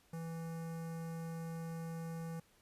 square tone with notch filter, 164.81 Hz, E3, in tune, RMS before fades -43 dBFS, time 0.13-2.4 s, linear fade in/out 5 ms, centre 3400 Hz, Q 0.6, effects pink hiss -69 dBFS RMS until 2.61 s + resampled to 32000 Hz

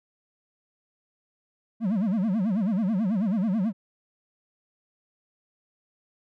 triangle tone with vibrato, 204.2 Hz, G#3, 29 cents flat, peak -20 dBFS, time 1.8-3.73 s, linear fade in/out 50 ms, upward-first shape sine, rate 9.2 Hz, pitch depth 230 cents each way, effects none

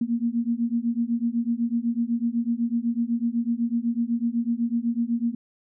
sine beating tone pair, 230.6 / 238.6 Hz, A#3 / A#3, -19 / +41 cents, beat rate 8 Hz, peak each -25 dBFS, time 0.01-5.35 s, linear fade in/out 5 ms, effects none

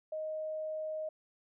sine tone, 624 Hz, D#5, 5 cents sharp, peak -35 dBFS, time 0.12-1.09 s, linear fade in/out 5 ms, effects none

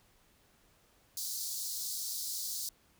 pink high-pass noise, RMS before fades -38 dBFS, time 1.17-2.69 s, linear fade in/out 2 ms, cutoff 4200 Hz, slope 48 dB/octave, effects pink hiss -67 dBFS RMS until 2.99 s

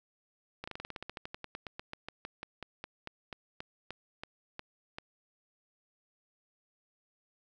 slowing click train, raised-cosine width 0.3 ms, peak -24 dBFS, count 30, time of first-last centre 0.64-4.985 s, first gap 35 ms, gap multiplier 1.09, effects none

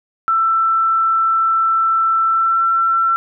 sine tone with pitch glide, 1333 to 1346.9 Hz, E6 to E6, +19 to +37 cents, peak -12 dBFS, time 0.28-3.16 s, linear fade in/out 0 ms, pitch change +18 cents, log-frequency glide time 2.29-2.62 s, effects none

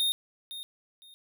square tone with echo, 3686 Hz, A#7, 20 cents flat, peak -25 dBFS, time 0-0.12 s, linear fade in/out 0 ms, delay 510 ms, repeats 2, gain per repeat -13 dB, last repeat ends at 1.14 s, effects none

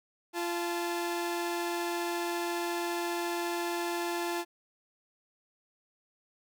sawtooth tone pair together, 345.1 / 870 Hz, F4 / A5, -21 / -20 cents, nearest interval octave + major third, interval 1601 cents, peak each -28 / -33 dBFS, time 0.33-4.45 s, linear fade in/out 50 ms, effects none

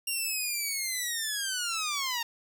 10% pulse linear sweep, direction down, 2794 to 911 Hz, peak -21 dBFS, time 0.07-2.23 s, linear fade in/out 5 ms, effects none

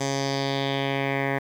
10% pulse tone with low-pass filter sweep, 137.4 Hz, C#3, 15 cents flat, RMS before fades -26 dBFS, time 0-1.39 s, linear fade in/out 10 ms, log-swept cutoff 6800 to 1800 Hz, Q 2.8, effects 8-bit

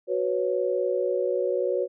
sine chord, F# suspended fourth, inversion none, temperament equal, 370 / 493.9 / 554.4 Hz, F#4 / B4 / C#5, 0 / 0 / 0 cents, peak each -27 dBFS, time 0.07-1.88 s, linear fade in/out 50 ms, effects none

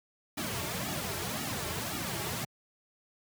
pink noise with flanger, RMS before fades -35 dBFS, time 0.37-2.45 s, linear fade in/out 10 ms, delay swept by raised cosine 1.9 to 4.1 ms, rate 1.9 Hz, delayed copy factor -0.95, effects high-pass 80 Hz 12 dB/octave

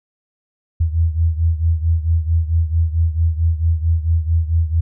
sine beating tone pair, 81 / 85.5 Hz, E2 / F2, -30 / -36 cents, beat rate 4.5 Hz, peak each -15 / -19 dBFS, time 0.8-4.81 s, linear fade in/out 10 ms, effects none

